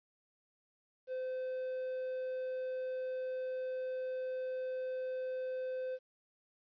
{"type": "tone", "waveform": "triangle", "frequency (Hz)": 514, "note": "C5", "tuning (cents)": -31, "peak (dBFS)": -34, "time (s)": [1.07, 5.99], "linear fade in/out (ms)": 50, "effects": ["resampled to 11025 Hz", "12-bit"]}